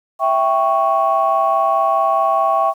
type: chord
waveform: sine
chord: C# diminished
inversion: first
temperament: equal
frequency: 659.3 / 784 / 1108.7 Hz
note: E5 / G5 / C#6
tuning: 0 / 0 / 0 cents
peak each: -17 / -17 / -16 dBFS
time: 0.19-2.74 s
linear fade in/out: 50 ms
effects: tanh soft clip ceiling -4 dBFS + 8-bit